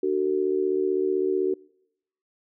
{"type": "tone with amplitude modulation", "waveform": "sine", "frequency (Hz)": 376.2, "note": "F#4", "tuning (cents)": 29, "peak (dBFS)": -17, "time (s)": [0.03, 1.54], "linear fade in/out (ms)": 5, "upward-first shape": "sine", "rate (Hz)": 75.8, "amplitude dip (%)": 90, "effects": ["noise-tail reverb RT60 0.8 s tail -25 dB re dry"]}